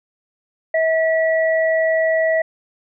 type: tone pair together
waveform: sine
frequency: 645 / 1942.9 Hz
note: E5 / B6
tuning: -38 / -29 cents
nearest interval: octave + perfect fifth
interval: 1909 cents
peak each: -15 / -21 dBFS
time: 0.74-2.42 s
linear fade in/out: 5 ms
effects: none